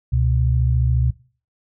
sine tone pair together, 69.3 / 123.48 Hz, C#2 / B2, 0 / 0 cents, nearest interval minor seventh, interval 1000 cents, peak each -18 dBFS, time 0.12-1.11 s, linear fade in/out 10 ms, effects noise-tail reverb RT60 0.4 s tail -19 dB re dry

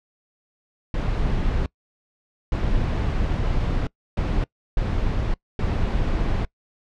brown noise bursts at uneven times, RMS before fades -22 dBFS, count 5, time 0.94-1.66 / 2.52-3.87 / 4.17-4.44 / 4.77-5.34 / 5.59-6.45 s, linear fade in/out 2 ms, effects noise-tail reverb RT60 0.1 s tail -23 dB re dry + low-pass 4000 Hz 12 dB/octave

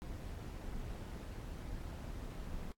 brown noise with amplitude modulation, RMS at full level -42 dBFS, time 0.02-2.72 s, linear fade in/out 0 ms, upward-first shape sine, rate 207 Hz, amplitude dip 50%, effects noise-tail reverb RT60 0.1 s tail -25 dB re dry + AAC 64 kbps

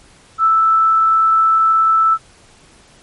sine tone, 1318.5 Hz, E6, in tune, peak -9 dBFS, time 0.38-2.18 s, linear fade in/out 50 ms, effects pink hiss -47 dBFS RMS until 3.02 s + MP3 48 kbps

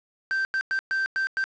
triangle tone bursts at uneven times, 1561 Hz, G6, 8 cents flat, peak -21 dBFS, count 6, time 0.31-0.45 / 0.54-0.61 / 0.71-0.79 / 0.91-1.06 / 1.16-1.27 / 1.37-1.44 s, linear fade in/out 0 ms, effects resampled to 16000 Hz + 8-bit

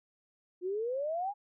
sine exponential sweep, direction up, 349.2 to 838 Hz, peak -31 dBFS, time 0.61-1.34 s, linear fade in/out 50 ms, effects none

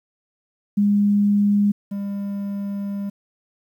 sine / triangle tone pair in turn, 204.2 / 200.5 Hz, G#3 / G3, -29 / +39 cents, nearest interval unison, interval 32 cents, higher first, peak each -14 / -22 dBFS, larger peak first, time 0.77-1.72 / 1.91-3.1 s, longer second, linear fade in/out 10 ms, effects 9-bit

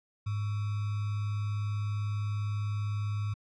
sine tone with sample-and-hold, 103.83 Hz, G#2, in tune, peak -29 dBFS, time 0.26-3.34 s, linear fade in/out 10 ms, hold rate 1225 Hz, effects low-pass 5000 Hz 12 dB/octave

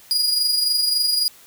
40% pulse tone with amplitude modulation, 4884 Hz, D#8, 33 cents flat, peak -14 dBFS, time 0.11-1.28 s, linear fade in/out 0 ms, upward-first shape sine, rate 23.6 Hz, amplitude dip 45%, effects white hiss -48 dBFS RMS until 1.46 s

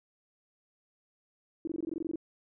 sine tone bursts, 324.9 Hz, E4, 25 cents flat, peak -31 dBFS, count 12, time 1.65-2.158 s, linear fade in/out 2 ms, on 24 ms, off 20 ms, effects none

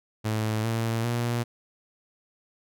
sawtooth tone with pitch steps, 109.1 / 113.93 / 118.97 Hz, A2 / A#2 / A#2, -14 / -39 / +36 cents, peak -21 dBFS, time 0.24-1.44 s, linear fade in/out 20 ms, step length 400 ms, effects none

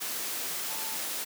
sine tone in noise, 880 Hz, A5, in tune, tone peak -44 dBFS, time 0.69-0.98 s, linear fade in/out 20 ms, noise white, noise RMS -34 dBFS, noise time 0-1.25 s, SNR -13 dB, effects high-pass 200 Hz 12 dB/octave

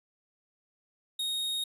45% pulse tone, 3734 Hz, A#7, 2 cents sharp, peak -30 dBFS, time 1.19-1.64 s, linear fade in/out 5 ms, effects resampled to 32000 Hz

